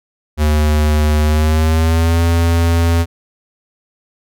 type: tone with pitch glide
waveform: square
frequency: 75.8 to 84.11 Hz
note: D#2 to E2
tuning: -45 to +35 cents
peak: -11 dBFS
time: 0.37-3.06 s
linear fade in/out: 50 ms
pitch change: +180 cents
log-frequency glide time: 1.23-2.22 s
effects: none